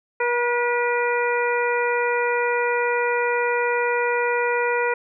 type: harmonic tone with a mistuned harmonic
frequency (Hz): 481.1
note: B4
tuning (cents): -45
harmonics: 1 / 2 / 3 / 4 / 5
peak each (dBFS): -22 / -25 / -27 / -28 / -29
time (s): 0.2-4.94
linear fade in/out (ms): 5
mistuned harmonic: 4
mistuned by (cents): +24
effects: none